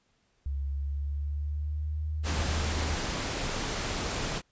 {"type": "tone with pitch glide", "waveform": "sine", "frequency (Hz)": [69.3, 76.89], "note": ["C#2", "D#2"], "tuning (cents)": [0, -20], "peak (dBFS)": -29, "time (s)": [0.46, 2.95], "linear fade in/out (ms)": 0, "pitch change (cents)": 180, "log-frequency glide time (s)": [0.67, 2.07]}
{"type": "noise", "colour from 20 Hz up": "pink", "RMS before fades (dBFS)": -32, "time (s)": [2.23, 4.42], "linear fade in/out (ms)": 50}
{"effects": ["pink hiss -71 dBFS RMS until 4.51 s", "resampled to 16000 Hz"]}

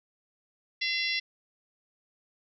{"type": "harmonic tone", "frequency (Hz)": 682, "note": "F5", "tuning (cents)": -41, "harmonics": [3, 4, 5, 6, 7, 8], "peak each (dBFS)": [-31, -34, -35, -36, -37, -37], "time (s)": [0.81, 1.2], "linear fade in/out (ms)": 10, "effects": []}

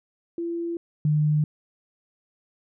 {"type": "tone pair in turn", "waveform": "sine", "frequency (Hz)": [339, 151.01], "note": ["E4", "D3"], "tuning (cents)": [49, 49], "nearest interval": "octave + major second", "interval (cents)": 1400, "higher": "first", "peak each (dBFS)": [-26, -18], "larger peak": "second", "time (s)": [[0.38, 0.77], [1.05, 1.44]], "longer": "neither", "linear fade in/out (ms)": 2, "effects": []}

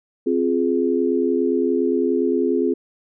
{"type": "chord", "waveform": "sine", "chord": "F minor", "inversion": "second", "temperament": "just", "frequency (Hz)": [261.9, 349.2, 419.1], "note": ["C4", "F4", "Ab4"], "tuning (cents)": [2, 0, 16], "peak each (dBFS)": -21, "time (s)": [0.26, 2.74], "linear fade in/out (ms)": 10, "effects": []}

